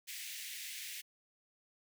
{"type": "high-pass noise", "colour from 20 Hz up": "pink", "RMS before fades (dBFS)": -45, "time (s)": [0.07, 1.02], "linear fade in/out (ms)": 20, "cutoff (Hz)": 1900, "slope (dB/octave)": 48, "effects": []}